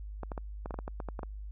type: clicks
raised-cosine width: 1 ms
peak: -24 dBFS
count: 12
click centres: 0.233 / 0.318 / 0.378 / 0.659 / 0.708 / 0.742 / 0.789 / 0.879 / 1.002 / 1.087 / 1.192 / 1.232 s
effects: added 51 Hz sine -39 dBFS peak until 1.51 s